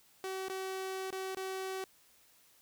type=tone with dropouts; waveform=sawtooth; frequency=380 Hz; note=F#4; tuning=46 cents sharp; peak=-33 dBFS; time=0.24-1.84 s; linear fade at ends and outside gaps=1 ms; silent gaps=0.484-0.498 / 1.105-1.126 / 1.348-1.37 s; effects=white hiss -65 dBFS RMS until 2.61 s